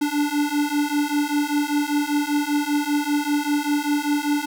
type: beating tone pair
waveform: square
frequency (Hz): 290 / 295.1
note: D4 / D4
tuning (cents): -22 / +8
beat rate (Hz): 5.1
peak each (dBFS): -24 / -23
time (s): 0.01-4.46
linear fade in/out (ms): 10
effects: none